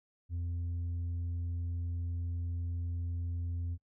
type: tone with tanh clipping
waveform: sine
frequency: 86 Hz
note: F2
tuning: 26 cents flat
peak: -34 dBFS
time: 0.29-3.78 s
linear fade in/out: 50 ms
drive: 3 dB
effects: noise-tail reverb RT60 0.1 s tail -24 dB re dry